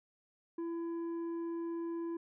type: tone with tanh clipping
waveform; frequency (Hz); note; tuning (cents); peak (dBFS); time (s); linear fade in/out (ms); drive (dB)
sine; 335.5; E4; +31; -37; 0.58-2.17; 5; 6
effects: none